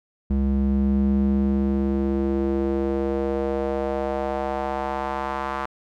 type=tone with band-pass filter sweep; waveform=square; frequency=67.9 Hz; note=C#2; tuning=35 cents flat; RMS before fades=-23 dBFS; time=0.3-5.66 s; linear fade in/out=5 ms; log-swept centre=150 to 1100 Hz; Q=2.2; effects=none